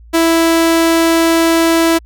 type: tone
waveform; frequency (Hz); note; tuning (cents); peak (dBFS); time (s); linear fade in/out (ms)
sawtooth; 330; E4; +2; -5; 0.13-1.99; 20
effects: added 57 Hz sine -36 dBFS peak until 2.05 s